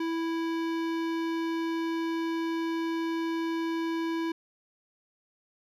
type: tone with hard clipping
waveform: sine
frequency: 329.6 Hz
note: E4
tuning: in tune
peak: -30 dBFS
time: 0-4.32 s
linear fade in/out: 5 ms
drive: 18 dB
effects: none